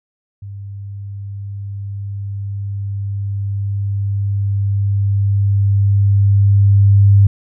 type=tone with level ramp; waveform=sine; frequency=99.9 Hz; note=G2; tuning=33 cents sharp; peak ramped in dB=-27 to -5 dBFS; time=0.42-7.27 s; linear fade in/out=5 ms; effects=none